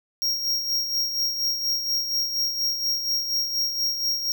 square tone with tremolo, 5588 Hz, F8, in tune, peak -21 dBFS, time 0.22-4.32 s, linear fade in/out 0 ms, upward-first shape sine, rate 4.2 Hz, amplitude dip 55%, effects none

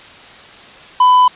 triangle tone with quantisation, 1000 Hz, B5, 21 cents sharp, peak -4 dBFS, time 1-1.28 s, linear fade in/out 5 ms, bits 5, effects white hiss -38 dBFS RMS until 1.35 s + resampled to 8000 Hz

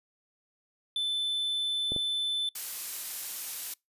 triangle tone, 3520 Hz, A7, in tune, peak -26 dBFS, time 0.96-2.49 s, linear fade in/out 2 ms
clicks, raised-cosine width 2 ms, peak -23 dBFS, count 2, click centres 1.92 / 1.963 s
blue noise, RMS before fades -35 dBFS, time 2.55-3.74 s, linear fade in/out 5 ms
effects noise-tail reverb RT60 0.2 s tail -26 dB re dry + resampled to 32000 Hz

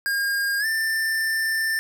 square tone with pitch glide, 1617 to 1783.8 Hz, G#6 to A6, -47 to +23 cents, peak -22 dBFS, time 0.06-1.79 s, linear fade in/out 0 ms, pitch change +170 cents, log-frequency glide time 0.59-0.66 s, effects none

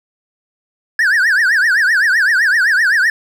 triangle tone with vibrato, 1661.2 Hz, G#6, in tune, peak -8 dBFS, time 0.99-3.1 s, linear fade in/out 2 ms, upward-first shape triangle, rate 7.8 Hz, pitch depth 260 cents each way, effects none

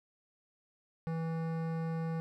sine tone with hard clipping, 163.4 Hz, E3, 15 cents flat, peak -35 dBFS, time 1.07-2.2 s, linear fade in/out 0 ms, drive 16 dB, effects none

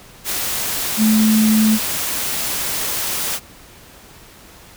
sine tone in noise, 217.4 Hz, A3, 21 cents flat, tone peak -11 dBFS, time 0.97-1.79 s, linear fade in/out 50 ms, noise white, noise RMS -22 dBFS, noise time 0.24-3.4 s, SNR +8 dB, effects pink hiss -43 dBFS RMS until 4.76 s

